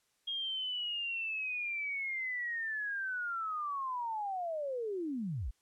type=linear sweep; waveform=sine; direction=down; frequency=3263 to 38.89 Hz; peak=-34 dBFS; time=0.27-5.51 s; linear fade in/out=10 ms; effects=white hiss -75 dBFS RMS until 5.61 s + low-pass 10000 Hz 12 dB/octave